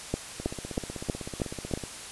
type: two click trains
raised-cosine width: 2 ms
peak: -22 / -13 dBFS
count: 24 / 6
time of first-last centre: 0.4-1.837 / 0.14-1.737 s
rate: 16 / 3.13 Hz
effects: white hiss -41 dBFS RMS until 2.11 s + resampled to 24000 Hz